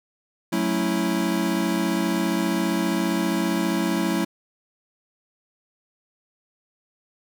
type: chord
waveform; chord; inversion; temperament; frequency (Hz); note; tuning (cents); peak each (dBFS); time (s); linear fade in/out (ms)
square; F# minor seventh; none; equal; 185 / 220 / 277.2 / 329.6; F#3 / A3 / C#4 / E4; 0 / 0 / 0 / 0; -27 / -28 / -30 / -26; 0.52-4.25; 10
effects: none